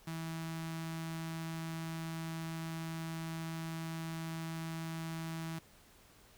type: tone with notch filter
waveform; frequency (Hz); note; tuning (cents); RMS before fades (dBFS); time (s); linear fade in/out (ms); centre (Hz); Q
sawtooth; 163; E3; -19; -41; 0.07-5.59; 5; 490; 1.5
effects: pink hiss -62 dBFS RMS until 6.37 s